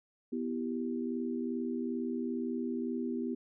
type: chord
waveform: sine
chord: E minor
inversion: second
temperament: equal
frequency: 246.9 / 329.6 / 392 Hz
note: B3 / E4 / G4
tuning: 0 / 0 / 0 cents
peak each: -34 / -39 / -39 dBFS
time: 0.32-3.35 s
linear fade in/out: 10 ms
effects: none